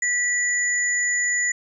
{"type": "tone pair together", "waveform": "sine", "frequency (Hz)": [1954, 6963], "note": ["B6", "A8"], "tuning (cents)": [-19, -19], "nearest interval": "octave + minor seventh", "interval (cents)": 2200, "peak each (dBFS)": [-21, -24], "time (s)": [0.02, 1.52], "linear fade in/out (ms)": 5, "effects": []}